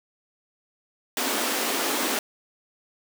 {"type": "high-pass noise", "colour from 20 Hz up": "pink", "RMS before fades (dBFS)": -26, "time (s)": [1.17, 2.19], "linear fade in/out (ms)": 2, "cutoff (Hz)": 230, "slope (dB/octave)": 48, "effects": []}